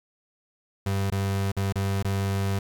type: tone with dropouts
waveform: 35% pulse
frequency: 98 Hz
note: G2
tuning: in tune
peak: -22 dBFS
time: 0.86-2.59 s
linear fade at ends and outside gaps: 5 ms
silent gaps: 1.102-1.119 / 1.518-1.566 / 1.725-1.756 / 2.027-2.046 s
effects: 10-bit